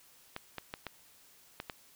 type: clicks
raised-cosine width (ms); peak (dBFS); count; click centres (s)
0.3; -22; 6; 0.364 / 0.583 / 0.739 / 0.867 / 1.601 / 1.698
effects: white hiss -61 dBFS RMS until 1.95 s